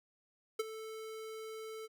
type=tone with ADSR envelope; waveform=square; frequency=440 Hz; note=A4; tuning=in tune; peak=-30 dBFS; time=0.59-1.88 s; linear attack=8 ms; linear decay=25 ms; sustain=-14 dB; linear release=31 ms; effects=none